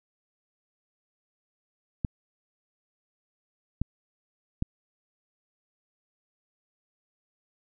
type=clicks; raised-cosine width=5 ms; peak=-14 dBFS; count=3; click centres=2.048 / 3.816 / 4.624 s; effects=none